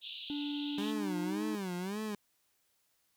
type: band-pass noise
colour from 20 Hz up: white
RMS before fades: -45 dBFS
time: 0.01-0.94 s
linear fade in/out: 50 ms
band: 2700 to 3900 Hz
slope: 96 dB/octave
type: tone with pitch glide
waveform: triangle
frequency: 290.4 to 309.5 Hz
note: D4 to D#4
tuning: -19 to -9 cents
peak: -33 dBFS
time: 0.3-1.55 s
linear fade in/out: 0 ms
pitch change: +110 cents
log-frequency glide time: 0.89-1.29 s
type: tone with vibrato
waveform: 30% pulse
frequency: 196 Hz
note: G3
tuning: in tune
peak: -33 dBFS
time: 0.78-2.15 s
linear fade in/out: 2 ms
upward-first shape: sine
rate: 1.8 Hz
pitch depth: 180 cents each way
effects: white hiss -75 dBFS RMS until 3.16 s